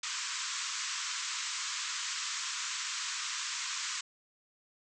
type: band-pass noise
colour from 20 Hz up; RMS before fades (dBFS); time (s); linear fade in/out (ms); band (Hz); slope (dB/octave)
white; -37; 0.03-4.01; 5; 980 to 7800; 96
effects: none